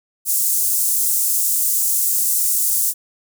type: high-pass noise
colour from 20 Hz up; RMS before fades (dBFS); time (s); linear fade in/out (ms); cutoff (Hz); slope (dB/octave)
pink; -18; 0.25-2.94; 50; 7700; 24
effects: none